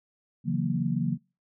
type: chord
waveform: sine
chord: F# dominant seventh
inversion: second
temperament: equal with one note detuned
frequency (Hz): 138.59 / 164.81 / 183.51 / 233.1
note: C#3 / E3 / F#3 / A#3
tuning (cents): 0 / 0 / -14 / 0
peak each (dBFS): -30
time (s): 0.44-1.18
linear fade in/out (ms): 50
effects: noise-tail reverb RT60 0.3 s tail -24 dB re dry